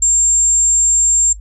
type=tone; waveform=sine; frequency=7400 Hz; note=A#8; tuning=14 cents flat; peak=-9 dBFS; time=0.02-1.33 s; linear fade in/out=5 ms; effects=noise-tail reverb RT60 0.1 s tail -23 dB re dry + added 50 Hz sine -30 dBFS peak until 1.4 s